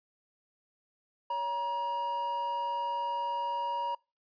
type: tone pair together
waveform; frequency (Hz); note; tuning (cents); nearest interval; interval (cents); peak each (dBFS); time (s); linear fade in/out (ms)
triangle; 562 / 949.8; C#5 / A#5; +24 / +32; major sixth; 908; -39 / -28; 1.3-3.95; 5
effects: noise-tail reverb RT60 0.3 s tail -26 dB re dry + resampled to 11025 Hz